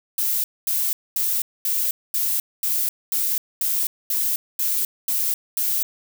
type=noise bursts; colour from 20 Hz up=violet; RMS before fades=-22 dBFS; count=12; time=0.18-5.83 s; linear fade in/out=2 ms; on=260 ms; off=230 ms; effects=none